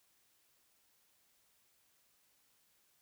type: silence
effects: white hiss -73 dBFS RMS until 3.01 s